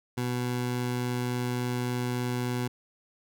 20% pulse tone, 123.47 Hz, B2, in tune, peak -23 dBFS, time 0.17-2.68 s, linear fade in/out 10 ms, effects none

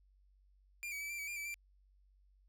45% pulse tone with pitch steps, 2395 / 2272 / 2306 / 2359 / 2280 / 2400 / 2307 / 2358 Hz, D7 / C#7 / D7 / D7 / C#7 / D7 / D7 / D7, +33 / +42 / -32 / +7 / +48 / +37 / -31 / +6 cents, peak -40 dBFS, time 0.83-1.542 s, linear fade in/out 0 ms, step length 89 ms, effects added 48 Hz sine -65 dBFS peak until 2.48 s

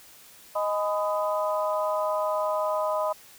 harmonic tone with a mistuned harmonic, 207.7 Hz, G#3, in tune, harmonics 3 / 4 / 5 / 6, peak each -26 / -36 / -29 / -33 dBFS, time 0.55-3.13 s, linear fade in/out 10 ms, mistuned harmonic 5, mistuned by -56 cents, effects white hiss -51 dBFS RMS until 3.38 s

